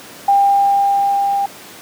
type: tone with level ramp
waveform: sine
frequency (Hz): 798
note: G5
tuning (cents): +31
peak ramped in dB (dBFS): -8 to -14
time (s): 0.28-1.46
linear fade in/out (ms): 5
effects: pink hiss -36 dBFS RMS until 1.81 s + high-pass 200 Hz 12 dB/octave